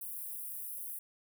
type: high-pass noise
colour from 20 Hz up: white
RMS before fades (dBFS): -42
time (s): 0.01-0.99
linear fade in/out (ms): 5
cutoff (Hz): 9700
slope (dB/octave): 48
effects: none